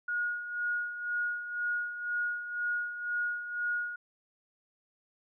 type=tone with tremolo; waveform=sine; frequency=1442 Hz; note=F#6; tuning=45 cents flat; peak=-28 dBFS; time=0.08-3.96 s; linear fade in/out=5 ms; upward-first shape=sine; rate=2 Hz; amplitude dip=65%; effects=none